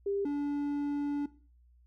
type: tone pair in turn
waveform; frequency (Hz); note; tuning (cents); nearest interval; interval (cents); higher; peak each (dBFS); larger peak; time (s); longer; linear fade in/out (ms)
sine / triangle; 399.1 / 288.1; G4 / D4; +31 / -33; tritone; 564; first; -29 / -27; second; 0.06-0.25 / 0.25-1.26; second; 5
effects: noise-tail reverb RT60 0.4 s tail -17 dB re dry + added 60 Hz sine -59 dBFS peak until 1.86 s